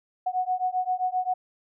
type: beating tone pair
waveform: sine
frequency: 733 / 740.6 Hz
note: F#5 / F#5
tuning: -16 / +1 cents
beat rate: 7.6 Hz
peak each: -27 dBFS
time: 0.26-1.34 s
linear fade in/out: 10 ms
effects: none